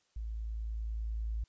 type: tone with level ramp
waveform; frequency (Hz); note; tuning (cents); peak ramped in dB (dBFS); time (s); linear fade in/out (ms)
sine; 55; A1; 0; -36 to -32; 0.16-1.44; 5
effects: white hiss -74 dBFS RMS until 1.48 s + resampled to 16000 Hz